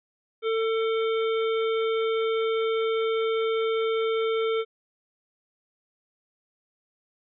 harmonic tone, 447.5 Hz, A4, 29 cents sharp, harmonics 1 / 3 / 5 / 7 / 8, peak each -23 / -33 / -37 / -40 / -41 dBFS, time 0.42-4.65 s, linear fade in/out 50 ms, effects none

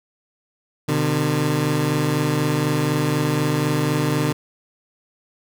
20% pulse tone pair together, 127 / 151.03 Hz, B2 / D3, +49 / +49 cents, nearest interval minor third, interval 300 cents, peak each -18 / -15 dBFS, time 0.88-4.33 s, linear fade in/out 10 ms, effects none

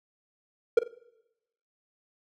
triangle tone with echo, 466.2 Hz, A#4, in tune, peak -12 dBFS, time 0.77-0.79 s, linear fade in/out 5 ms, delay 45 ms, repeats 2, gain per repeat -12 dB, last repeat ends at 0.88 s, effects noise-tail reverb RT60 0.9 s tail -20 dB re dry

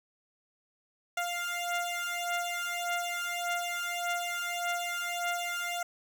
15% pulse beating tone pair, 698.5 / 700.2 Hz, F5 / F5, 0 / +4 cents, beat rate 1.7 Hz, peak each -28 dBFS, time 1.17-5.83 s, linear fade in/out 5 ms, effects none

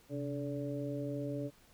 harmonic tone with a mistuned harmonic, 143.8 Hz, D3, 36 cents flat, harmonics 1 / 2 / 3 / 4, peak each -40 / -39 / -44 / -42 dBFS, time 0.09-1.51 s, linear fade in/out 50 ms, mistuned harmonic 1, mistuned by -140 cents, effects pink hiss -64 dBFS RMS until 1.73 s

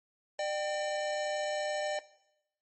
square tone pair together, 601 / 778.7 Hz, D5 / G5, +40 / -12 cents, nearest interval major third, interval 448 cents, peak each -33 / -38 dBFS, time 0.39-1.99 s, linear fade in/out 2 ms, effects noise-tail reverb RT60 0.8 s tail -17 dB re dry + MP3 32 kbps

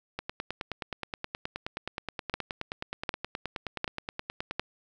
two click trains, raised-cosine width 0.3 ms, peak -12 / -17 dBFS, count 4 / 42, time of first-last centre 2.34-4.596 / 0.19-4.51 s, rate 1.33 / 9.49 Hz, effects none

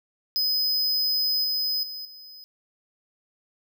square tone with level steps, 5030 Hz, D#8, 18 cents sharp, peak -22 / -24 / -34 / -43 dBFS, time 0.36-2.44 s, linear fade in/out 0 ms, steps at 1.44 / 1.83 / 2.05 s, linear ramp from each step 2 ms, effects none

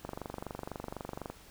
click train, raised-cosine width 1 ms, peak -24 dBFS, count 31, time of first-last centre 0.05-1.3 s, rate 24 Hz, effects pink hiss -56 dBFS RMS until 1.5 s

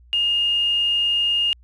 sine tone with quantisation, 2836 Hz, F7, 26 cents sharp, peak -17 dBFS, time 0.13-1.53 s, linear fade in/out 0 ms, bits 7, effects added 60 Hz sine -47 dBFS peak until 1.63 s + resampled to 24000 Hz

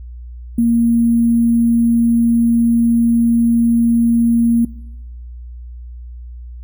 sine tone with sample-and-hold, 233.1 Hz, A#3, in tune, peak -10 dBFS, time 0.58-4.65 s, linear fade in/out 5 ms, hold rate 11025 Hz, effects noise-tail reverb RT60 1.0 s tail -22 dB re dry + added 60 Hz sine -29 dBFS peak until 6.63 s

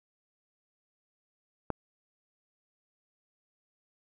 click, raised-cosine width 1 ms, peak -16 dBFS, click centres 1.703 s, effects none

